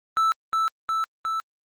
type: tone with echo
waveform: triangle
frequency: 1318.5 Hz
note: E6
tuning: in tune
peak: -16 dBFS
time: 0.17-0.32 s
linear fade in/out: 0 ms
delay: 360 ms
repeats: 3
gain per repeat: -2 dB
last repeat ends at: 1.4 s
effects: Opus 32 kbps